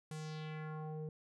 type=tone with low-pass filter sweep; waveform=square; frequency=155.2 Hz; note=D#3; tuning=4 cents flat; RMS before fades=-44 dBFS; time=0.11-1.09 s; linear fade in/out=2 ms; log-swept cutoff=9600 to 400 Hz; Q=2.1; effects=none